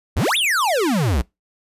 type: exponential two-way sweep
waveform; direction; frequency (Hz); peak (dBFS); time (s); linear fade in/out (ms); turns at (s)
square; up then down; 55.3 to 3770 to 55.3; -17; 0.16-1.22; 10; 0.37
effects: noise-tail reverb RT60 0.2 s tail -24 dB re dry + resampled to 32000 Hz